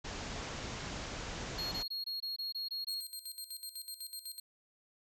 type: low-pass noise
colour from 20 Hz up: pink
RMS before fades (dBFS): -42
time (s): 0.04-1.83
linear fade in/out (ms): 10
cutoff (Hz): 7400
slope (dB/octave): 96
type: tone bursts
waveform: triangle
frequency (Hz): 4296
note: C8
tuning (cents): +45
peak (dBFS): -35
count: 9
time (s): 1.58-3.008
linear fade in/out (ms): 10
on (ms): 140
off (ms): 21
type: tone with tremolo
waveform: 20% pulse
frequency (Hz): 4200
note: C8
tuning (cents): +6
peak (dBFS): -35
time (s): 2.88-4.4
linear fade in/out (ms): 5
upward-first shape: square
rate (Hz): 8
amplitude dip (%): 75
effects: none